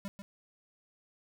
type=tone with echo; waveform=square; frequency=198.6 Hz; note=G3; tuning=23 cents sharp; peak=-37 dBFS; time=0.05-0.08 s; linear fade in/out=0 ms; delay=140 ms; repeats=1; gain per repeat=-7 dB; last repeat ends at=0.22 s; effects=none